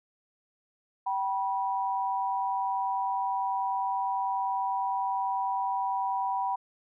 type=tone pair together; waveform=sine; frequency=774 / 975.2 Hz; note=G5 / B5; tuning=-22 / -22 cents; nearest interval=major third; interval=400 cents; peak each=-30 / -29 dBFS; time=1.06-6.56 s; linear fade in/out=10 ms; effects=none